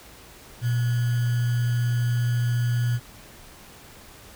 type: tone with sample-and-hold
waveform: sine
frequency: 120 Hz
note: B2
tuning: 49 cents flat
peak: -20 dBFS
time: 0.61-3 s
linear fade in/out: 50 ms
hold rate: 1575 Hz
effects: pink hiss -47 dBFS RMS until 4.35 s